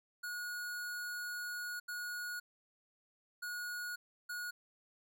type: tone bursts at uneven times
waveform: square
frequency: 1450 Hz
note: F#6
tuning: 35 cents flat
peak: -40 dBFS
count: 4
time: 0.23-1.8 / 1.88-2.4 / 3.42-3.96 / 4.29-4.51 s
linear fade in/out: 10 ms
effects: none